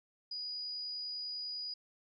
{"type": "tone", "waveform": "sine", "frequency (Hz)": 4915, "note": "D#8", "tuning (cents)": -22, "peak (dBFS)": -38, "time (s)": [0.31, 1.74], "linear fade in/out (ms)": 5, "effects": []}